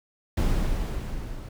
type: noise with level ramp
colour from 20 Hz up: brown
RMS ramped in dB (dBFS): -21 to -37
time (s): 0.37-1.49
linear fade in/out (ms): 5
effects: none